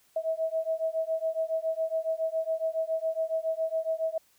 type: beating tone pair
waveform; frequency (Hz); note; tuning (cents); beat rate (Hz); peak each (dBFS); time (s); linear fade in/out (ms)
sine; 642 / 649.2; E5 / E5; -46 / -27; 7.2; -30; 0.16-4.18; 5
effects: white hiss -65 dBFS RMS until 4.38 s